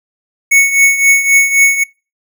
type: tone with tremolo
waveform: square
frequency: 2214 Hz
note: C#7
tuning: 3 cents flat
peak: -4 dBFS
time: 0.51-1.84 s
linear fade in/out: 10 ms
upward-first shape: triangle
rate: 3.8 Hz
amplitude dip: 75%
effects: noise-tail reverb RT60 0.3 s tail -24 dB re dry